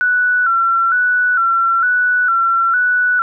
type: tone with vibrato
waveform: sine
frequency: 1417 Hz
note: F6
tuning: 25 cents sharp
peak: -11 dBFS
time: 0.01-3.22 s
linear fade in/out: 0 ms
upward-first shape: square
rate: 1.1 Hz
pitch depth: 75 cents each way
effects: none

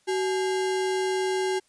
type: tone with sample-and-hold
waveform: sine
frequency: 376.3 Hz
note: F#4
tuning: 29 cents sharp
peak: -23 dBFS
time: 0.07-1.6 s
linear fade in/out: 20 ms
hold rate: 1225 Hz
effects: white hiss -65 dBFS RMS until 1.68 s + resampled to 22050 Hz

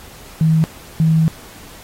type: tone pair in turn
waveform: sine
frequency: 159.5 / 160.41 Hz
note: D#3 / E3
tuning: +43 / -47 cents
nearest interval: unison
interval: 10 cents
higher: second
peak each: -10 dBFS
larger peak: neither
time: 0.41-0.64 / 1-1.28 s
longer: second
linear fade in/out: 0 ms
effects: pink hiss -40 dBFS RMS until 1.83 s + AAC 48 kbps

